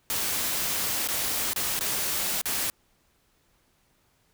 white noise with dropouts, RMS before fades -28 dBFS, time 0.1-2.7 s, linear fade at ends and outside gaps 0 ms, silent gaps 1.074-1.087 / 1.533-1.561 / 1.791-1.809 / 2.414-2.456 s, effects pink hiss -67 dBFS RMS until 4.33 s

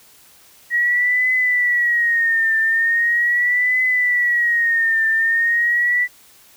sine tone with vibrato, 1900 Hz, A#6, 33 cents sharp, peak -14 dBFS, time 0.7-6.08 s, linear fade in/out 50 ms, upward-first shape triangle, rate 0.4 Hz, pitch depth 110 cents each way, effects white hiss -49 dBFS RMS until 6.56 s

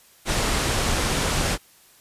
pink low-pass noise, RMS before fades -23 dBFS, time 0.25-1.58 s, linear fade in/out 50 ms, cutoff 10000 Hz, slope 24 dB/octave, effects white hiss -54 dBFS RMS until 2 s + resampled to 32000 Hz

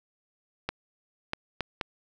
clicks, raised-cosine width 0.3 ms, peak -13 dBFS, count 4, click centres 0.69 / 1.334 / 1.607 / 1.812 s, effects none

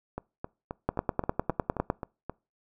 two click trains, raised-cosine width 1 ms, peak -20 / -11 dBFS, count 9 / 11, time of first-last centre 0.18-2.296 / 0.89-1.901 s, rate 3.78 / 9.89 Hz, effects noise-tail reverb RT60 0.3 s tail -24 dB re dry

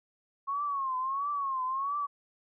sine tone with vibrato, 1091 Hz, C#6, 28 cents flat, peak -29 dBFS, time 0.47-2.07 s, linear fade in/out 20 ms, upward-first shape triangle, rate 1.5 Hz, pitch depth 130 cents each way, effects none

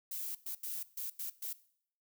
violet noise bursts at uneven times, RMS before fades -40 dBFS, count 6, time 0.11-0.35 / 0.46-0.55 / 0.63-0.83 / 0.97-1.1 / 1.19-1.3 / 1.42-1.53 s, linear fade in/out 5 ms, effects noise-tail reverb RT60 0.6 s tail -18 dB re dry

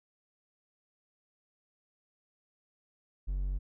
triangle tone, 46.87 Hz, F#1, 23 cents sharp, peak -28 dBFS, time 3.27-3.59 s, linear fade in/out 20 ms, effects none

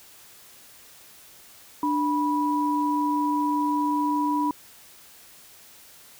sine tone pair together, 295.8 / 979 Hz, D4 / B5, +13 / -15 cents, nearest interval octave + major sixth, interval 2072 cents, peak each -24 dBFS, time 1.83-4.51 s, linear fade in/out 2 ms, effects white hiss -50 dBFS RMS until 6.19 s

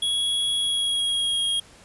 square tone with pitch glide, 3338 to 3267 Hz, G#7 to G#7, +8 to -29 cents, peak -22 dBFS, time 0.02-1.6 s, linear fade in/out 5 ms, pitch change -37 cents, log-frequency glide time 0.55-1.45 s, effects pink hiss -50 dBFS RMS until 1.84 s + resampled to 24000 Hz

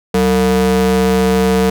square ring-modulated tone, 130.81 Hz, C3, in tune, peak -8 dBFS, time 0.14-1.7 s, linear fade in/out 5 ms, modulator 321 Hz, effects none

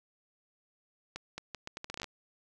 accelerating click train, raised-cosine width 0.2 ms, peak -22 dBFS, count 13, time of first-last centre 1.16-2.043 s, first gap 220 ms, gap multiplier 0.76, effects none

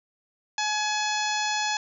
harmonic tone with a mistuned harmonic, 849 Hz, G#5, 38 cents sharp, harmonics 1 / 2 / 3 / 4 / 5 / 6 / 7 / 8, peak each -28 / -31 / -33 / -34 / -35 / -36 / -36 / -37 dBFS, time 0.58-1.77 s, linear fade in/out 2 ms, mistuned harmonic 2, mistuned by -16 cents, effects none

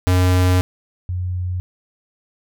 square / sine tone pair in turn, 91.1 / 90.37 Hz, F#2 / F#2, -26 / -40 cents, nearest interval unison, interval 14 cents, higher first, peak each -13 / -20 dBFS, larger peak first, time 0.07-0.61 / 1.09-1.6 s, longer first, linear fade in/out 0 ms, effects none

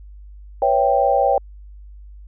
sine chord, C# half-diminished seventh, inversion third, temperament equal, 493.9 / 554.4 / 659.3 / 784 Hz, B4 / C#5 / E5 / G5, 0 / 0 / 0 / 0 cents, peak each -22 / -18 / -22 / -17 dBFS, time 0.62-1.38 s, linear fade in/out 2 ms, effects added 50 Hz sine -37 dBFS peak until 2.27 s

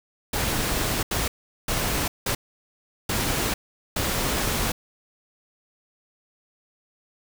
pink noise bursts at uneven times, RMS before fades -25 dBFS, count 6, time 0.33-1.03 / 1.11-1.28 / 1.68-2.08 / 2.26-2.35 / 3.09-3.54 / 3.96-4.72 s, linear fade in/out 5 ms, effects none

